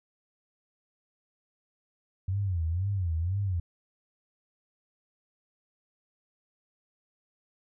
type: tone with vibrato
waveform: sine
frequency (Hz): 90.1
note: F#2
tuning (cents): -45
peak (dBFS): -26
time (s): 2.28-3.6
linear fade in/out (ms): 5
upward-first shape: sine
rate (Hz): 2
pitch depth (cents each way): 200
effects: none